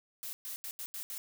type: noise bursts at uneven times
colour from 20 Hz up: blue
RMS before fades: -41 dBFS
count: 6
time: 0.23-0.33 / 0.45-0.56 / 0.64-0.71 / 0.79-0.86 / 0.94-1.03 / 1.1-1.18 s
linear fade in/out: 0 ms
effects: none